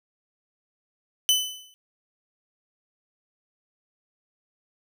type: tone with exponential decay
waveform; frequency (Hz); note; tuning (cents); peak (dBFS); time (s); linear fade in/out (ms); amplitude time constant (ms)
sawtooth; 3015; F#7; +32; -12; 1.29-1.74; 0; 97
effects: none